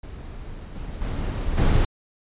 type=noise with level steps; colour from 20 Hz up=brown; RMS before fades=-36 / -33 / -26 / -17 dBFS; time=0.03-1.85 s; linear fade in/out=5 ms; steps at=0.75 / 1.01 / 1.57 s; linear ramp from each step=10 ms; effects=resampled to 8000 Hz